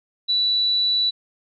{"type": "tone", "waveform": "sine", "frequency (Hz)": 3951, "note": "B7", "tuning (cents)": 0, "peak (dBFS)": -17, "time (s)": [0.28, 1.11], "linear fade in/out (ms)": 20, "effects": []}